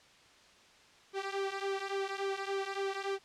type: tone with flanger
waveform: sawtooth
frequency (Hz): 392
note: G4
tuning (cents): 0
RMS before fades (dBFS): -36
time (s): 1.13-3.19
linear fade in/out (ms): 50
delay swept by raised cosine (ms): 1.4 to 2.9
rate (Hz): 3.5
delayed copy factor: -0.8
effects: white hiss -60 dBFS RMS until 3.24 s + low-pass 5000 Hz 12 dB/octave